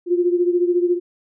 sine beating tone pair, 350 / 364 Hz, F4 / F#4, +4 / -28 cents, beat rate 14 Hz, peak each -16 / -21 dBFS, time 0.06-1 s, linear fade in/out 50 ms, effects none

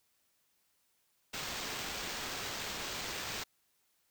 violet noise with sample-and-hold, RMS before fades -40 dBFS, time 1.33-3.44 s, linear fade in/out 10 ms, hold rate 11025 Hz, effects white hiss -75 dBFS RMS until 4.1 s

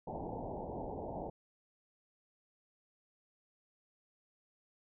white low-pass noise, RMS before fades -42 dBFS, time 0.07-1.3 s, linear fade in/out 5 ms, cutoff 900 Hz, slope 96 dB/octave, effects none

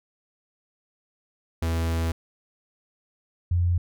45% pulse / sine tone pair in turn, 82.41 / 87.59 Hz, E2 / F2, 0 / +6 cents, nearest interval minor second, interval 106 cents, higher second, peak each -23 / -19 dBFS, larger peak second, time 1.62-2.12 / 3.51-3.78 s, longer first, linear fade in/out 5 ms, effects none

